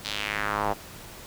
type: tone with band-pass filter sweep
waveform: square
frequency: 51.91 Hz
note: G#1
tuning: in tune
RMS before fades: -29 dBFS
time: 0.04-0.74 s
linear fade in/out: 20 ms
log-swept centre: 4300 to 750 Hz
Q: 2.3
effects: pink hiss -44 dBFS RMS until 1.26 s